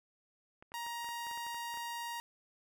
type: clicks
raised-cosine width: 0.5 ms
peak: -38 dBFS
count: 12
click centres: 0.625 / 0.719 / 0.865 / 1.045 / 1.089 / 1.268 / 1.313 / 1.375 / 1.466 / 1.545 / 1.741 / 1.773 s
type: tone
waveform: sawtooth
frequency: 941 Hz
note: A#5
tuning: 16 cents sharp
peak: -35 dBFS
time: 0.74-2.2 s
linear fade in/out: 0 ms
effects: none